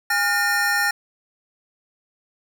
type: tone cluster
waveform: square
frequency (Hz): 818 / 1414 / 1819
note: G#5 / F6 / A#6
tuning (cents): -26 / +21 / -43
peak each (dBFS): -26 / -25 / -21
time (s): 0.1-0.91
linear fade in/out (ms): 5
effects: 8-bit